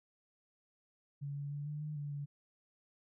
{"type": "tone with pitch steps", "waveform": "sine", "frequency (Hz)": [142, 142.8, 144.7, 148.9, 151.5, 145.1, 143.5], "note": ["C#3", "D3", "D3", "D3", "D#3", "D3", "D3"], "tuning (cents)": [42, -48, -25, 24, -46, -21, -40], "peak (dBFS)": -38, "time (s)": [1.21, 2.26], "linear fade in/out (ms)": 20, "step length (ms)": 150, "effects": []}